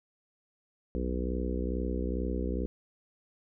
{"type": "harmonic tone", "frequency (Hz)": 62.3, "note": "B1", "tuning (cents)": 16, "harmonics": [1, 3, 4, 5, 6, 7, 8], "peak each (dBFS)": [-32, -37, -38, -39, -40, -40, -41], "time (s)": [0.95, 2.66], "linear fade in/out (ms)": 0, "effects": []}